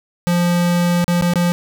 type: tone with dropouts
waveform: square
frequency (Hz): 174.61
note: F3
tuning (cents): 0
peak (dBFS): -14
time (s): 0.27-1.52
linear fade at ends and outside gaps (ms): 0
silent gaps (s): 1.043-1.08 / 1.212-1.223 / 1.336-1.357
effects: none